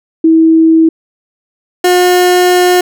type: tone pair in turn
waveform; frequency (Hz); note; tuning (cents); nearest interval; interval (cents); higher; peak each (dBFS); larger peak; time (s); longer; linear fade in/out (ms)
sine / 30% pulse; 323.5 / 359.7; E4 / F#4; -32 / -49; major second; 183; second; -3; neither; 0.24-0.89 / 1.84-2.81; second; 5
effects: none